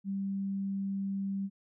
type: tone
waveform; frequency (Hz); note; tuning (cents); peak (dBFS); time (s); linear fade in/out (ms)
sine; 196; G3; 0; -31; 0.04-1.5; 50
effects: none